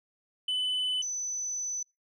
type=tone pair in turn; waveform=sine; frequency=3007 / 6014 Hz; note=F#7 / F#8; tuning=+27 / +27 cents; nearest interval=octave; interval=1200 cents; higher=second; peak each=-24 / -30 dBFS; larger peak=first; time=0.48-1.02 / 1.02-1.83 s; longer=second; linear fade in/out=5 ms; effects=noise-tail reverb RT60 0.2 s tail -25 dB re dry + tanh soft clip ceiling -26 dBFS